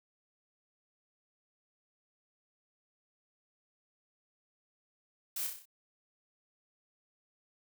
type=noise with echo; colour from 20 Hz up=blue; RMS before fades=-37 dBFS; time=5.36-5.47 s; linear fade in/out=5 ms; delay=31 ms; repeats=6; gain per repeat=-4 dB; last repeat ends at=5.656 s; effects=none